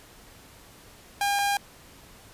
sawtooth tone pair in turn, 806 / 806 Hz, G5 / G5, +48 / +48 cents, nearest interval unison, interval 0 cents, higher neither, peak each -19 / -19 dBFS, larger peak neither, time 1.21-1.39 / 1.39-1.57 s, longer neither, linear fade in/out 2 ms, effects pink hiss -51 dBFS RMS until 2.33 s + resampled to 32000 Hz

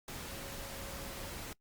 sine tone in noise, 550 Hz, C#5, 14 cents flat, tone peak -51 dBFS, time 0.29-1.3 s, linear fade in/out 2 ms, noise pink, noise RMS -44 dBFS, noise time 0.08-1.53 s, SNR -10 dB, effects noise-tail reverb RT60 0.1 s tail -24 dB re dry + Opus 48 kbps

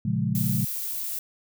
sine chord, Bb minor seventh, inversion none, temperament equal, 116.54 / 138.59 / 174.61 / 207.7 Hz, Bb2 / Db3 / F3 / Ab3, 0 / 0 / 0 / 0 cents, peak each -28 dBFS, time 0.05-0.65 s, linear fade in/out 5 ms
violet noise, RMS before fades -31 dBFS, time 0.35-1.19 s, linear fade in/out 2 ms
effects none

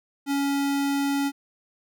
square tone, 280 Hz, C#4, 18 cents sharp, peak -23 dBFS, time 0.26-1.32 s, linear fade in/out 50 ms, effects none

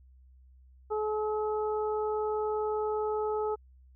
harmonic tone, 427.5 Hz, A4, 50 cents flat, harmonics 1 / 2 / 3, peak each -29 / -35 / -39 dBFS, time 0.9-3.56 s, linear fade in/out 20 ms, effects added 64 Hz sine -54 dBFS peak until 3.95 s

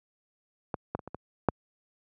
clicks, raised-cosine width 1 ms, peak -16 / -15 / -28 / -26 / -22 / -7 dBFS, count 6, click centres 0.742 / 0.95 / 0.992 / 1.076 / 1.146 / 1.487 s, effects high-pass 80 Hz 12 dB/octave

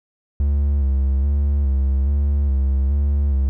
triangle tone with vibrato, 69.3 Hz, C#2, in tune, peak -13 dBFS, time 0.4-3.49 s, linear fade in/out 0 ms, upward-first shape square, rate 1.2 Hz, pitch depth 45 cents each way, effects none

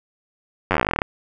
slowing click train, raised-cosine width 0.5 ms, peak -3 dBFS, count 18, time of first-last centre 0.71-1.018 s, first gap 10 ms, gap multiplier 1.07, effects none

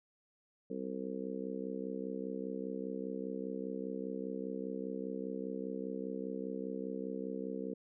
harmonic tone, 65 Hz, C2, 11 cents flat, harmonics 3 / 4 / 5 / 6 / 7 / 8, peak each -43 / -43 / -46 / -49 / -42 / -48 dBFS, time 0.7-7.74 s, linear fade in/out 5 ms, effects none

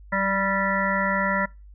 harmonic tone with a mistuned harmonic, 195.7 Hz, G3, 3 cents flat, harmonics 1 / 3 / 5 / 7 / 9 / 10, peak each -28 / -28 / -28 / -28 / -28 / -28 dBFS, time 0.12-1.46 s, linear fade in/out 10 ms, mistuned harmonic 1, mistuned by -25 cents, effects noise-tail reverb RT60 0.3 s tail -26 dB re dry + added 50 Hz sine -43 dBFS peak until 1.74 s

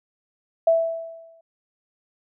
sine tone with exponential decay, 659.3 Hz, E5, in tune, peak -12 dBFS, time 0.67-1.41 s, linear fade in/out 5 ms, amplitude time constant 160 ms, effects none

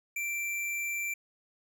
square tone, 2349 Hz, D7, in tune, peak -32 dBFS, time 0.16-1.14 s, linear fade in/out 5 ms, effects none

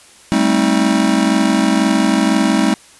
square chord, A half-diminished seventh, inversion third, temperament just, 198 / 220 / 264 / 316.8 Hz, G3 / A3 / C4 / Eb4, +18 / 0 / +16 / +31 cents, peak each -18 dBFS, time 0.32-2.74 s, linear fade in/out 0 ms, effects white hiss -44 dBFS RMS until 2.99 s + resampled to 24000 Hz

